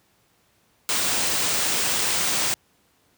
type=band-stop noise; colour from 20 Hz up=white; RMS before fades=-23 dBFS; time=0.89-2.54 s; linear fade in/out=0 ms; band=10000 to 15000 Hz; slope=96 dB/octave; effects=pink hiss -63 dBFS RMS until 3.17 s + high-pass 80 Hz 12 dB/octave